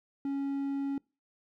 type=tone; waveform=triangle; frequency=277.3 Hz; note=C#4; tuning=1 cent sharp; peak=-28 dBFS; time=0.25-0.98 s; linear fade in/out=2 ms; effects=noise-tail reverb RT60 0.3 s tail -25 dB re dry